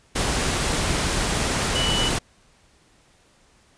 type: tone in noise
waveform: sine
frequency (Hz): 2960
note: F#7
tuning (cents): 0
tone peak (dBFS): -23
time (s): 1.75-2.09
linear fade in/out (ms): 10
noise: pink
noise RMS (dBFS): -23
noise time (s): 0.15-2.19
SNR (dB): -3
effects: pink hiss -58 dBFS RMS until 3.77 s + resampled to 22050 Hz